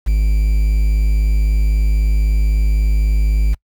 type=tone with quantisation; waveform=triangle; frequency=51.91 Hz; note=G#1; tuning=in tune; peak=-9 dBFS; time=0.06-3.55 s; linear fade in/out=20 ms; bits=6; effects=noise-tail reverb RT60 0.1 s tail -25 dB re dry